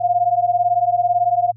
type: beating tone pair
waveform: sine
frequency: 698.5 / 716.5 Hz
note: F5 / F5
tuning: 0 / +44 cents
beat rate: 18 Hz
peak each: -17 dBFS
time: 0-1.52 s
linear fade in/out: 20 ms
effects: added 111 Hz sine -40 dBFS peak until 1.56 s